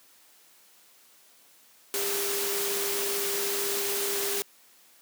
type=tone in noise; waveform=sine; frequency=401.1 Hz; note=G4; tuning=40 cents sharp; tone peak=-32 dBFS; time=1.94-4.42 s; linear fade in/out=0 ms; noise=white; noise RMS=-30 dBFS; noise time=1.94-4.42 s; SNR=-5 dB; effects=white hiss -58 dBFS RMS until 5.01 s + high-pass 200 Hz 12 dB/octave

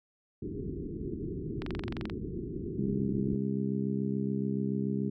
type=low-pass noise; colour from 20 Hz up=white; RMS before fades=-37 dBFS; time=0.42-3.36 s; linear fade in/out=2 ms; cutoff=420 Hz; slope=96 dB/octave
type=click train; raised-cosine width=0.3 ms; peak=-22 dBFS; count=12; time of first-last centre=1.62-2.098 s; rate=23 Hz
type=harmonic tone; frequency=67 Hz; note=C2; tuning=42 cents sharp; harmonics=2 / 3 / 4 / 5 / 6; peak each=-35 / -31 / -37 / -42 / -38 dBFS; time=2.78-5.1 s; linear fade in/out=10 ms
effects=none

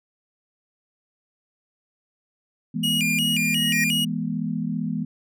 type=chord; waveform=sine; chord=E major; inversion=none; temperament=equal with one note detuned; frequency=164.81 / 207.7 / 242.8 Hz; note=E3 / G#3 / B3; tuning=0 / 0 / -29 cents; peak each=-28 dBFS; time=2.74-5.05 s; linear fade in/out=10 ms
type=tone with vibrato; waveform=45% pulse; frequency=2637 Hz; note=E7; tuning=in tune; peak=-21 dBFS; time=2.83-4.05 s; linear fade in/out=10 ms; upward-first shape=square; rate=2.8 Hz; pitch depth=160 cents each way
type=tone with exponential growth; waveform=square; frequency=1881 Hz; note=A#6; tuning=15 cents sharp; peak=-21 dBFS; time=3.24-3.84 s; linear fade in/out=2 ms; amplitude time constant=130 ms
effects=none

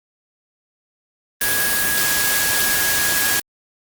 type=tone in noise; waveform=sine; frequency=1657 Hz; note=G#6; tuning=4 cents flat; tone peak=-22 dBFS; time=1.41-3.4 s; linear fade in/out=5 ms; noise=white; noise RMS=-19 dBFS; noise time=1.41-3.4 s; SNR=-6 dB; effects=Opus 32 kbps

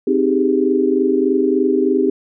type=chord; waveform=sine; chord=Ab major seventh; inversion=first; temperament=equal; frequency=261.6 / 311.1 / 392 / 415.3 Hz; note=C4 / Eb4 / G4 / Ab4; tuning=0 / 0 / 0 / 0 cents; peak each=-18 / -19 / -16 / -22 dBFS; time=0.07-2.1 s; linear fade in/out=5 ms; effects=none

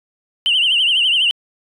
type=tone with vibrato; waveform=sine; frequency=2942 Hz; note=F#7; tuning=11 cents flat; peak=-11 dBFS; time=0.46-1.31 s; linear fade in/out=0 ms; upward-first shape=triangle; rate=12 Hz; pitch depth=140 cents each way; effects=tanh soft clip ceiling -8 dBFS

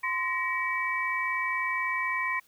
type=tone cluster; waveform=sine; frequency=1035 / 1891 / 2286 Hz; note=C6 / A#6 / D7; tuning=-19 / +24 / -47 cents; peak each=-31 dBFS; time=0.03-2.4 s; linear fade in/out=10 ms; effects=white hiss -63 dBFS RMS until 2.47 s

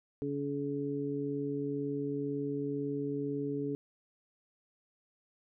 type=harmonic tone; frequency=142 Hz; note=C#3; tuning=42 cents sharp; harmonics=1 / 2 / 3; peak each=-40 / -35 / -36 dBFS; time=0.22-3.75 s; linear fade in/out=0 ms; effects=none

